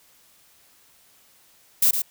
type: noise with echo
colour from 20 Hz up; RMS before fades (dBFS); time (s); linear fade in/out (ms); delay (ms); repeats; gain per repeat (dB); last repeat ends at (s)
violet; -17; 1.82-1.91; 5; 110; 1; -7; 2.02
effects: white hiss -57 dBFS RMS until 2.1 s